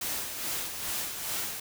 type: noise with tremolo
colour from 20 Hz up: white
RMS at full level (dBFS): -32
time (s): 0.01-1.6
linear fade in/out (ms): 5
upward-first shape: sine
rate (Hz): 2.4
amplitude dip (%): 50
effects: none